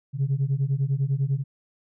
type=beating tone pair; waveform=sine; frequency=132.1 / 142.1 Hz; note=C3 / C#3; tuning=+17 / +43 cents; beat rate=10 Hz; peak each=-23 / -23 dBFS; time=0.13-1.44 s; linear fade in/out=50 ms; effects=tanh soft clip ceiling -17 dBFS